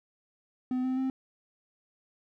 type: tone with pitch steps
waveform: triangle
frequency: 253.9 / 258.3 / 262.9 Hz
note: B3 / C4 / C4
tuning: +48 / -22 / +8 cents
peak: -25 dBFS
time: 0.71-1.1 s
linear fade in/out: 2 ms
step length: 130 ms
effects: none